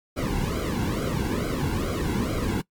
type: noise with flanger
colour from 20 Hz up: brown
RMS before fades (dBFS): -26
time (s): 0.16-2.62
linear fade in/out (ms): 20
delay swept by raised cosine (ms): 1.1 to 1.66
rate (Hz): 2.3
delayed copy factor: -1
effects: noise-tail reverb RT60 0.1 s tail -21 dB re dry + MP3 96 kbps